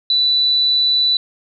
sine tone, 3972 Hz, B7, 9 cents sharp, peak -12 dBFS, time 0.1-1.17 s, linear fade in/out 2 ms, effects none

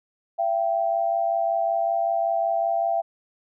sine tone pair together, 674.7 / 780 Hz, E5 / G5, +40 / -9 cents, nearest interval minor third, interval 251 cents, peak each -22 / -25 dBFS, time 0.38-3.02 s, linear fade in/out 20 ms, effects none

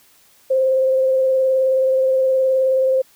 sine tone with vibrato, 525 Hz, C5, 6 cents sharp, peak -13 dBFS, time 0.5-3.02 s, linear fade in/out 10 ms, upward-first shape sine, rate 19 Hz, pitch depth 17 cents each way, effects white hiss -53 dBFS RMS until 3.15 s

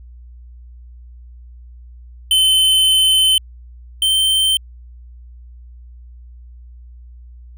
square tone pair in turn, 3063 / 3108 Hz, G7 / G7, -41 / -16 cents, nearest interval unison, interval 25 cents, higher second, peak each -11 / -13 dBFS, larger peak first, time 2.31-3.38 / 4.02-4.57 s, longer first, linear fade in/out 2 ms, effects added 60 Hz sine -36 dBFS peak until 7.57 s

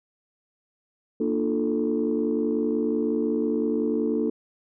sine chord, Bb major seventh, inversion none, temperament equal with one note detuned, 233.1 / 298.8 / 349.2 / 440 Hz, Bb3 / D4 / F4 / A4, 0 / +30 / 0 / 0 cents, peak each -26 / -26 / -30 / -26 dBFS, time 1.2-4.3 s, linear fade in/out 5 ms, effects tanh soft clip ceiling -14 dBFS

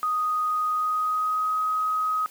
sine tone with pitch glide, 1244.5 to 1261.9 Hz, D#6 to D#6, 0 to +24 cents, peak -22 dBFS, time 0.03-2.26 s, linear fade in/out 0 ms, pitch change +24 cents, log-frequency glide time 0.65-1.54 s, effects white hiss -50 dBFS RMS until 2.3 s + high-pass 150 Hz 12 dB/octave

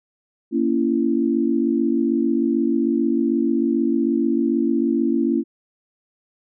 sine chord, A# diminished, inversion none, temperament just, 233.1 / 279.7 / 335.6 Hz, A#3 / C#4 / E4, 0 / +16 / +31 cents, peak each -21 dBFS, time 0.51-5.44 s, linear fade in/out 50 ms, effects none

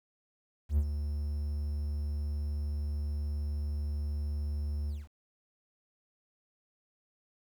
triangle tone with ADSR envelope, 73.42 Hz, D2, in tune, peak -20 dBFS, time 0.69-5.08 s, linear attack 86 ms, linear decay 60 ms, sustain -9 dB, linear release 190 ms, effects 10-bit

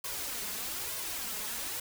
white noise with flanger, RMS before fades -37 dBFS, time 0.04-1.8 s, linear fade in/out 5 ms, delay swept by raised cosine 1.9 to 4.8 ms, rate 1.1 Hz, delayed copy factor +0.65, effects none

